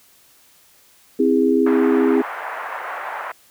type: chord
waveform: sine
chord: C augmented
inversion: none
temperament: just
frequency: 261.6 / 327 / 408.8 Hz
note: C4 / E4 / G#4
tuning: 0 / -14 / -27 cents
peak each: -17 / -19 / -17 dBFS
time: 1.19-2.22 s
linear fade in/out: 10 ms
type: band-pass noise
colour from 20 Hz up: pink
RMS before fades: -29 dBFS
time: 1.66-3.32 s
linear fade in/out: 5 ms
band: 690 to 1800 Hz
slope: 24 dB/octave
effects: white hiss -53 dBFS RMS until 3.5 s